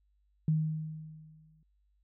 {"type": "tone with exponential decay", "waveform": "sine", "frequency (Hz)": 156.4, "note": "D#3", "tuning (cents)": 9, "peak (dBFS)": -23, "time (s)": [0.48, 1.63], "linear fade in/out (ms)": 2, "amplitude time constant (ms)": 250, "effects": ["added 50 Hz sine -68 dBFS peak until 2.03 s"]}